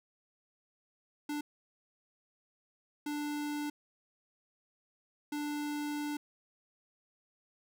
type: tone bursts at uneven times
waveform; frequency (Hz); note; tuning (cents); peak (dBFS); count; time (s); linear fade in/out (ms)
square; 294.7; D4; +6; -35; 3; 1.29-1.41 / 3.06-3.7 / 5.32-6.17; 5
effects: none